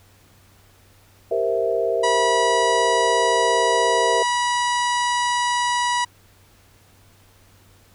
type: chord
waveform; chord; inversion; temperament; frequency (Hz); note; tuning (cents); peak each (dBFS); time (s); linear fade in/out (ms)
sine; C dominant seventh; second; equal; 392 / 466.2 / 523.3 / 659.3; G4 / Bb4 / C5 / E5; 0 / 0 / 0 / 0; -26 / -22 / -27 / -23; 1.31-4.23; 5
type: harmonic tone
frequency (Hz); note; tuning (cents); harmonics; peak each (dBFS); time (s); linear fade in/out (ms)
972; B5; -28; 1 / 2 / 3 / 4 / 5 / 6 / 7 / 8 / 9 / 10; -20 / -26 / -30 / -32 / -34 / -36 / -37 / -38 / -39 / -40; 2.03-6.05; 10
effects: added 96 Hz sine -55 dBFS peak until 7.94 s + pink hiss -55 dBFS RMS until 7.94 s